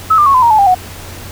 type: tone with pitch steps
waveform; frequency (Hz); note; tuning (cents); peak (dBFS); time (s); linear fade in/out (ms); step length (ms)
sine; 1295 / 1194.4 / 1101.6 / 1016 / 937.1 / 864.3 / 797.2 / 735.2; E6 / D6 / C#6 / B5 / A#5 / A5 / G5 / F#5; -31 / +29 / -11 / +49 / +9 / -31 / +29 / -11; -5; 0.1-0.748; 10; 81
effects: added 89 Hz sine -31 dBFS peak until 1.31 s + pink hiss -31 dBFS RMS until 1.31 s